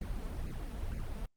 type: noise with flanger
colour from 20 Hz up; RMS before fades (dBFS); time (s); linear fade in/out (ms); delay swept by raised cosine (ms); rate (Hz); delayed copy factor
brown; -38; 0.01-1.26; 5; 0.43 to 4.63; 2.1; +0.85
effects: Opus 32 kbps